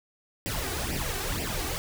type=noise with flanger; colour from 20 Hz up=pink; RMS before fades=-31 dBFS; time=0.46-1.78 s; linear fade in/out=0 ms; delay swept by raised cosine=0.38 to 2.68 ms; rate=2.1 Hz; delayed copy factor=+0.75; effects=none